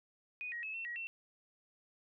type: tone with pitch steps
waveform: sine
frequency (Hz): 2482 / 1890 / 2590 / 2701 / 1907 / 2700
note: D#7 / A#6 / E7 / E7 / A#6 / E7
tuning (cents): -5 / +23 / -31 / +42 / +39 / +41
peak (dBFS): -39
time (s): 0.41-1.07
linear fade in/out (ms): 0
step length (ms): 110
effects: none